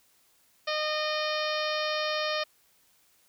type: harmonic tone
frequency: 612 Hz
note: D#5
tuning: 29 cents flat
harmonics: 1 / 2 / 3 / 4 / 5 / 6 / 7 / 8 / 9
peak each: -31 / -34 / -36 / -37 / -38 / -39 / -39 / -40 / -41 dBFS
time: 0.67-2.44 s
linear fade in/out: 10 ms
effects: white hiss -65 dBFS RMS until 3.28 s